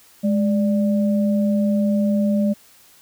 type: tone pair together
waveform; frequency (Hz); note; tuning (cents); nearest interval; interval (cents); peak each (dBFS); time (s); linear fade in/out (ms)
sine; 207.7 / 587.5; G#3 / D5; 0 / +1; octave + tritone; 1801; -16 / -25; 0.23-2.54; 20
effects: white hiss -51 dBFS RMS until 3.01 s